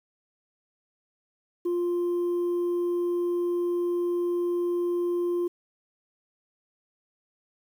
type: tone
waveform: sine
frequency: 350 Hz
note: F4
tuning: 4 cents sharp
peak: -21 dBFS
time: 1.65-5.48 s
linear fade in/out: 10 ms
effects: tanh soft clip ceiling -23 dBFS + 9-bit